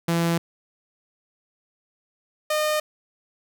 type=tone pair in turn; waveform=sawtooth; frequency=168.4 / 610.6 Hz; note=E3 / D#5; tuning=+37 / -33 cents; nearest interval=octave + minor seventh; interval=2230 cents; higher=second; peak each=-16 / -17 dBFS; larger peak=first; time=0.08-0.38 / 2.5-2.8 s; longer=neither; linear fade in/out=5 ms; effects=none